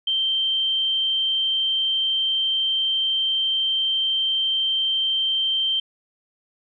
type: tone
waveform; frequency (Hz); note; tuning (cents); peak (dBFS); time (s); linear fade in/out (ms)
sine; 3134; G7; -1; -19; 0.07-5.8; 5
effects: none